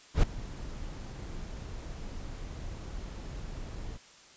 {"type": "noise with ADSR envelope", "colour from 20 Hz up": "brown", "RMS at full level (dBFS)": -20, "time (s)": [0.14, 3.98], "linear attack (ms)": 91, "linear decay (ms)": 5, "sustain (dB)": -20, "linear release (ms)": 26, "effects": ["white hiss -55 dBFS RMS until 4.36 s", "resampled to 16000 Hz"]}